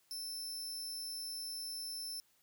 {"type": "tone", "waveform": "sawtooth", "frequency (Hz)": 5310, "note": "E8", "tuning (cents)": 12, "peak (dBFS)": -38, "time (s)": [0.11, 2.2], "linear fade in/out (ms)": 0, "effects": ["white hiss -72 dBFS RMS until 2.42 s"]}